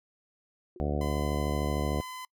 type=tone with exponential decay; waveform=sine; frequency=359.8 Hz; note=F#4; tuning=48 cents flat; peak=-40 dBFS; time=0.76-0.85 s; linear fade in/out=2 ms; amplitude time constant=19 ms
type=harmonic tone; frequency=73.3 Hz; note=D2; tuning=3 cents flat; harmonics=1 / 2 / 3 / 4 / 5 / 6 / 7 / 8 / 9 / 10; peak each=-31 / -34 / -36 / -37 / -38 / -39 / -39 / -40 / -41 / -41 dBFS; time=0.8-2.01 s; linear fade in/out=0 ms
type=tone; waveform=sawtooth; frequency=1017 Hz; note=C6; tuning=50 cents flat; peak=-35 dBFS; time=1.01-2.25 s; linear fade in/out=2 ms
effects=noise-tail reverb RT60 0.1 s tail -26 dB re dry